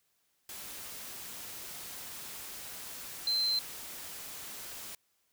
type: tone in noise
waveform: sine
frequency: 4104 Hz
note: C8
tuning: 34 cents flat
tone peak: -27 dBFS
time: 3.27-3.59 s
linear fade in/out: 2 ms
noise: white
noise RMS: -44 dBFS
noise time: 0.49-4.95 s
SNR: +14 dB
effects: white hiss -75 dBFS RMS until 5.32 s